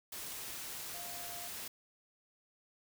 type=tone in noise; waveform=sine; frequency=698.5 Hz; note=F5; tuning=in tune; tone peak=-50 dBFS; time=0.94-1.48 s; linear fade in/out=5 ms; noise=white; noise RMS=-44 dBFS; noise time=0.12-1.68 s; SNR=-9 dB; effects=none